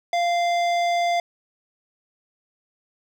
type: tone with hard clipping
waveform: sine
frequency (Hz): 694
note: F5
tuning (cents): -11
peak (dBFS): -21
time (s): 0.13-1.2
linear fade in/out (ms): 2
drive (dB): 14
effects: none